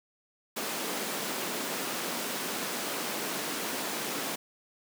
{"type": "high-pass noise", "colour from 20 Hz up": "pink", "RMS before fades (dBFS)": -34, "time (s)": [0.56, 4.36], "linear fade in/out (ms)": 10, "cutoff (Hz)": 210, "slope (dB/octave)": 24, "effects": []}